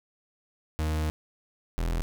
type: tone pair in turn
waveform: 40% pulse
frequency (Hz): 77.78 / 41.68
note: D#2 / E1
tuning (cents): 0 / +20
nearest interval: major seventh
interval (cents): 1080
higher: first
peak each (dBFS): -25 / -25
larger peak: neither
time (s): 0.79-1.1 / 1.78-2.02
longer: first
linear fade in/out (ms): 0
effects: none